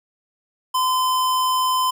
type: tone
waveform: square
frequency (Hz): 1024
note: C6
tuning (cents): -38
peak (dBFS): -18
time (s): 0.74-1.91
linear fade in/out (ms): 10
effects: none